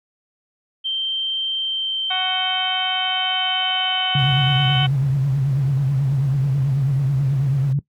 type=tone with pitch glide; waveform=sine; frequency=3136 to 3052 Hz; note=G7 to G7; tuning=0 to -47 cents; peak=-20 dBFS; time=0.84-4.87 s; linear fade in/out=20 ms; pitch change=-47 cents; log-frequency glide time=1.57-4.05 s
type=harmonic tone; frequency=371.6 Hz; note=F#4; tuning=7 cents sharp; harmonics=2 / 3 / 4 / 5 / 6 / 7 / 8 / 9 / 10; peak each=-25 / -32 / -28 / -41 / -30 / -35 / -39 / -43 / -35 dBFS; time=2.1-4.87 s; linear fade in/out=10 ms
type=tone with vibrato; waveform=sine; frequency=136.8 Hz; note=C#3; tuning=23 cents flat; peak=-15 dBFS; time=4.15-7.79 s; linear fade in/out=2 ms; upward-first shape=triangle; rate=9.2 Hz; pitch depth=110 cents each way
type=noise; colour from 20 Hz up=brown; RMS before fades=-33 dBFS; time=4.18-7.73 s; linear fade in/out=5 ms
effects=noise-tail reverb RT60 0.1 s tail -19 dB re dry + high-pass 80 Hz 12 dB/octave